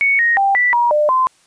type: tone with pitch steps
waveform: sine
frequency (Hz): 2222 / 1869 / 788 / 1969 / 954 / 599 / 1033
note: C#7 / A#6 / G5 / B6 / A#5 / D5 / C6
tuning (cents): +4 / +4 / +9 / -6 / +40 / +34 / -22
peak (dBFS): -11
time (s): 0.01-1.27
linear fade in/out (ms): 0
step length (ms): 180
effects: white hiss -54 dBFS RMS until 1.46 s + resampled to 22050 Hz